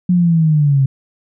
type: linear sweep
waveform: sine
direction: down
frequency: 181.7 to 132.5 Hz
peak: -9 dBFS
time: 0.09-0.86 s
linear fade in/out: 5 ms
effects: none